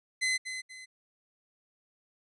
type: tone with echo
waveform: sawtooth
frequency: 2040 Hz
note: C7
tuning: 44 cents flat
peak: -23 dBFS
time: 0.21-0.38 s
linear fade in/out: 20 ms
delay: 240 ms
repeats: 2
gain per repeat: -9 dB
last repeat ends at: 0.86 s
effects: resampled to 24000 Hz